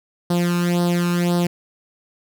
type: tone with flanger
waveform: sawtooth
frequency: 174.61 Hz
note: F3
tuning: in tune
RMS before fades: -19 dBFS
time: 0.3-1.47 s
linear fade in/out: 5 ms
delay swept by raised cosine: 0.21 to 0.77 ms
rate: 1.9 Hz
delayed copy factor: +0.8
effects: none